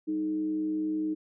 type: tone with frequency modulation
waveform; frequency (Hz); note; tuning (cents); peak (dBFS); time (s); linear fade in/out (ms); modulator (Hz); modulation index
sine; 310.8; D#4; -2; -27; 0.07-1.15; 20; 118; 0.3
effects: none